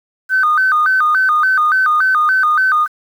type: tone with vibrato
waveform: sine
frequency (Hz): 1368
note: F6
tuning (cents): -36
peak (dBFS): -9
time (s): 0.29-2.88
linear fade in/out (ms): 50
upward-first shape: square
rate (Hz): 3.5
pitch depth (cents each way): 190
effects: tanh soft clip ceiling -5 dBFS + 7-bit